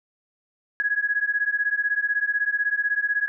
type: beating tone pair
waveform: sine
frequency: 1661.2 / 1677.2 Hz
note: G#6 / G#6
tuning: 0 / +17 cents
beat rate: 16 Hz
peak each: -24 dBFS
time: 0.8-3.28 s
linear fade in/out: 0 ms
effects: none